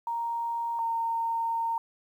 sine tone pair in turn, 932 / 917.6 Hz, A#5 / A#5, -1 / -28 cents, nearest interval unison, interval 27 cents, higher first, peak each -28 / -26 dBFS, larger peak second, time 0.07-0.79 / 0.79-1.78 s, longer second, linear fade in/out 2 ms, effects 10-bit

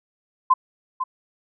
sine tone with echo, 1030 Hz, C6, 28 cents flat, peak -11 dBFS, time 0.5-0.54 s, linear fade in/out 10 ms, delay 500 ms, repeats 1, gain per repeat -10 dB, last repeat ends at 1.04 s, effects none

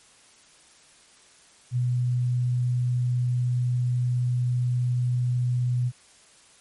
sine tone, 123.47 Hz, B2, in tune, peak -21 dBFS, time 1.71-5.92 s, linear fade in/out 50 ms, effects white hiss -55 dBFS RMS until 6.6 s + MP3 48 kbps

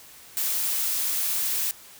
blue noise, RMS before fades -26 dBFS, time 0.37-1.71 s, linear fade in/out 0 ms, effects white hiss -48 dBFS RMS until 1.99 s

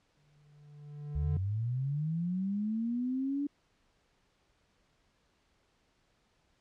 triangle tone with exponential growth, 146.83 Hz, D3, in tune, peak -27 dBFS, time 0.17-1.37 s, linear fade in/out 2 ms, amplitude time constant 260 ms
sine linear sweep, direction up, 69.3 to 289.8 Hz, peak -30 dBFS, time 1.15-3.47 s, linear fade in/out 5 ms
effects pink hiss -72 dBFS RMS until 6.6 s + low-pass 6000 Hz 12 dB/octave

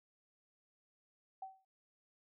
sine tone with exponential decay, 765 Hz, G5, 42 cents flat, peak -40 dBFS, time 1.42-1.65 s, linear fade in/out 5 ms, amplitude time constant 49 ms, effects none

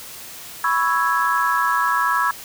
sine chord, C# minor seventh, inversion third, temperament equal, 987.8 / 1108.7 / 1318.5 / 1661.2 Hz, B5 / C#6 / E6 / G#6, 0 / 0 / 0 / 0 cents, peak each -22 dBFS, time 0.64-2.31 s, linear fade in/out 2 ms, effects white hiss -37 dBFS RMS until 2.44 s

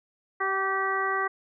harmonic tone with a mistuned harmonic, 387.2 Hz, G4, 21 cents flat, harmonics 1 / 2 / 3 / 4 / 5, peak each -32 / -33 / -28 / -32 / -31 dBFS, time 0.4-1.28 s, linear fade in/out 10 ms, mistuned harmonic 2, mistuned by -16 cents, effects none

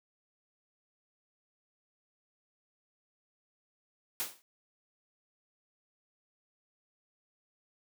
white noise with exponential decay, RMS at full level -31 dBFS, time 4.2-4.42 s, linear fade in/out 0 ms, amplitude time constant 47 ms, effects high-pass 200 Hz 12 dB/octave

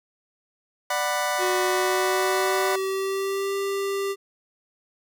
25% pulse chord, B minor, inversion first, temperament just, 592.7 / 740.8 / 987.8 Hz, D5 / F#5 / B5, +16 / +2 / 0 cents, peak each -24 dBFS, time 0.9-2.76 s, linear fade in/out 5 ms
square tone with pitch glide, 366.3 to 394.9 Hz, F#4 to G4, -17 to +13 cents, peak -25 dBFS, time 1.38-4.16 s, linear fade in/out 50 ms, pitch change +130 cents, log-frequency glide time 1.65-3.55 s
effects none

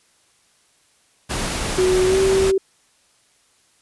pink noise, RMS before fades -24 dBFS, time 1.29-2.52 s, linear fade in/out 20 ms
sine tone with pitch glide, 370 to 384.8 Hz, F#4 to G4, 0 to -32 cents, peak -14 dBFS, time 1.78-2.58 s, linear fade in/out 5 ms, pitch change +68 cents, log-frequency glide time 2.05-2.18 s
effects white hiss -59 dBFS RMS until 3.81 s + resampled to 24000 Hz

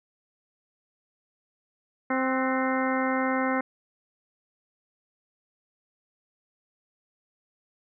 harmonic tone with a mistuned harmonic, 261.6 Hz, C4, in tune, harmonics 1 / 2 / 3 / 4 / 5 / 6 / 7 / 8, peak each -27 / -30 / -32 / -33 / -34 / -35 / -35 / -36 dBFS, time 2.1-3.61 s, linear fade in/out 5 ms, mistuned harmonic 6, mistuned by -68 cents, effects none

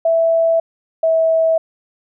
sine tone pair in turn, 659.3 / 649.5 Hz, E5 / E5, 0 / -26 cents, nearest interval unison, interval 26 cents, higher first, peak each -11 / -11 dBFS, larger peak neither, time 0.05-0.6 / 1.03-1.58 s, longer neither, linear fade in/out 5 ms, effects none

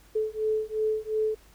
sine beating tone pair, 432.3 / 435.1 Hz, A4 / A4, -31 / -19 cents, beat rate 2.8 Hz, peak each -28 dBFS, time 0.15-1.35 s, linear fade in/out 10 ms, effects added 50 Hz sine -56 dBFS peak until 1.54 s + pink hiss -58 dBFS RMS until 1.54 s

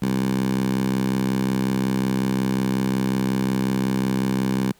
10% pulse tone with high-pass filter, 65.5 Hz, C2, 2 cents sharp, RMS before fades -22 dBFS, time 0.02-4.72 s, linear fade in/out 5 ms, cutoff 170 Hz, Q 3.4, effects pink hiss -57 dBFS RMS until 4.79 s

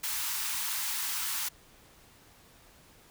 white high-pass noise, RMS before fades -33 dBFS, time 0.03-1.49 s, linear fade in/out 10 ms, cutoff 830 Hz, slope 96 dB/octave, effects pink hiss -58 dBFS RMS until 3.1 s

